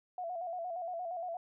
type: tone with vibrato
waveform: sine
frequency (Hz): 698.5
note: F5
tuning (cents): 0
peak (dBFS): -36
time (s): 0.18-1.37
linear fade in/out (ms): 2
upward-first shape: square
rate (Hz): 8.6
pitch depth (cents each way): 70
effects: none